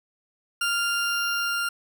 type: tone pair together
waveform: 40% pulse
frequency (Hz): 1396.9 / 2794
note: F6 / F7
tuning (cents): 0 / 0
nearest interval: octave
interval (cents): 1200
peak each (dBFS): -24 / -27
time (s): 0.61-1.69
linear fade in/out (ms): 5
effects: none